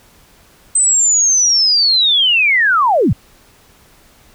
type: linear sweep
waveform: sine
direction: down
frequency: 8230 to 69.3 Hz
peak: -9 dBFS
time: 0.75-3.13 s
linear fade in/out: 5 ms
effects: pink hiss -48 dBFS RMS until 4.34 s